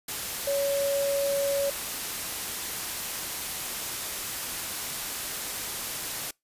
sine tone in noise, 560 Hz, C#5, 18 cents sharp, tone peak -24 dBFS, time 0.47-1.7 s, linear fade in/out 5 ms, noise white, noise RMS -33 dBFS, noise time 0.08-6.31 s, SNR +6 dB, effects noise-tail reverb RT60 0.2 s tail -26 dB re dry + resampled to 32000 Hz

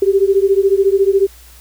sine beating tone pair, 386 / 400 Hz, G4 / G4, -27 / +35 cents, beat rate 14 Hz, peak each -12 / -13 dBFS, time 0.02-1.27 s, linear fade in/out 5 ms, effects added 60 Hz sine -41 dBFS peak until 1.6 s + white hiss -44 dBFS RMS until 1.6 s

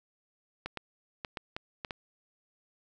clicks, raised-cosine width 0.3 ms, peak -20 dBFS, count 7, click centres 0.66 / 0.773 / 1.248 / 1.372 / 1.565 / 1.848 / 1.908 s, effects none

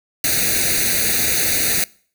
white noise with comb filter, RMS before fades -18 dBFS, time 0.24-1.84 s, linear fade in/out 2 ms, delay 0.47 ms, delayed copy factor +1, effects noise-tail reverb RT60 0.5 s tail -24 dB re dry

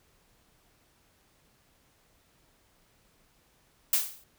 blue noise with exponential decay, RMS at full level -21 dBFS, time 3.93-4.24 s, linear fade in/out 2 ms, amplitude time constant 66 ms, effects pink hiss -66 dBFS RMS until 4.38 s

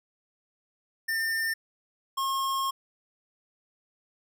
square tone pair in turn, 1803 / 1078.6 Hz, A6 / C#6, +42 / -48 cents, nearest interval major sixth, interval 890 cents, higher first, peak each -27 dBFS, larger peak neither, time 1.08-1.54 / 2.17-2.71 s, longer second, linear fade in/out 10 ms, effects none

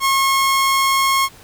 sawtooth tone, 1084 Hz, C#6, 39 cents flat, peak -10 dBFS, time 0-1.29 s, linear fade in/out 50 ms, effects pink hiss -44 dBFS RMS until 1.43 s

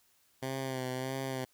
10% pulse tone with vibrato, 130.81 Hz, C3, in tune, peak -26 dBFS, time 0.42-1.45 s, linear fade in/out 10 ms, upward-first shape sine, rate 1.6 Hz, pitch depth 41 cents each way, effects white hiss -69 dBFS RMS until 1.53 s

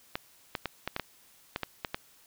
clicks, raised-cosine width 0.3 ms, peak -15 dBFS, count 10, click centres 0.155 / 0.552 / 0.657 / 0.876 / 0.964 / 0.997 / 1.561 / 1.633 / 1.848 / 1.945 s, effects white hiss -60 dBFS RMS until 2.26 s

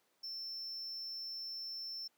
triangle tone, 5360 Hz, E8, 28 cents sharp, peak -40 dBFS, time 0.23-2.08 s, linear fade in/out 10 ms, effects pink hiss -75 dBFS RMS until 2.17 s + high-pass 300 Hz 12 dB/octave

